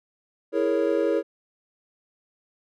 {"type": "chord", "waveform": "triangle", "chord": "A# half-diminished seventh", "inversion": "second", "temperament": "equal", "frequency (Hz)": [329.6, 415.3, 466.2, 554.4], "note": ["E4", "G#4", "A#4", "C#5"], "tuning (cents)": [0, 0, 0, 0], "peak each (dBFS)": -24, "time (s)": [0.52, 1.23], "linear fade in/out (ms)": 50, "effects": []}